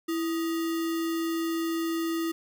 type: tone with sample-and-hold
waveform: sine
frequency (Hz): 330.3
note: E4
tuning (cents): +4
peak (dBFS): -26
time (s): 0.08-2.32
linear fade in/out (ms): 10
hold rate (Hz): 1575
effects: none